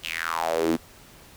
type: tone with high-pass filter sweep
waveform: sawtooth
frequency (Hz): 82.41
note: E2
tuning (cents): 0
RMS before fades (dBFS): -26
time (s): 0.03-0.77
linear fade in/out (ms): 20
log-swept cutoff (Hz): 3100 to 250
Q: 5.3
effects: pink hiss -50 dBFS RMS until 1.36 s